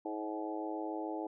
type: harmonic tone with a mistuned harmonic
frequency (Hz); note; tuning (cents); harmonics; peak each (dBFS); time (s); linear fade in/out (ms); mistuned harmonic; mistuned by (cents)
106.9; A2; -49; 3 / 4 / 5 / 6 / 7 / 8; -39 / -44 / -45 / -46 / -45 / -44; 0.05-1.27; 5; 6; -21
effects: none